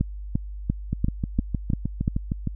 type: two click trains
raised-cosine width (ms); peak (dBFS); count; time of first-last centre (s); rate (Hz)
5; -12 / -9; 11 / 7; 0.93-2.473 / 0.01-2.079; 6.48 / 2.9
effects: added 50 Hz sine -32 dBFS peak until 2.55 s